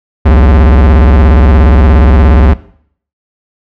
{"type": "tone with vibrato", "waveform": "square", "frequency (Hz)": 68.9, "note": "C#2", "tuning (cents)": -10, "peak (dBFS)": -3, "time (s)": [0.25, 2.54], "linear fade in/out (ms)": 10, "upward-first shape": "square", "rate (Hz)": 17, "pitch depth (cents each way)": 250, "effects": ["noise-tail reverb RT60 0.6 s tail -19 dB re dry", "low-pass 2000 Hz 12 dB/octave"]}